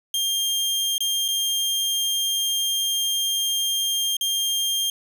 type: tone with dropouts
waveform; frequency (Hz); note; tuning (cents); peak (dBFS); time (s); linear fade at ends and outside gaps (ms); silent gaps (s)
sawtooth; 3201; G7; +36; -18; 0.14-4.9; 2; 0.981-1.005 / 1.281-1.285 / 4.168-4.21
effects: none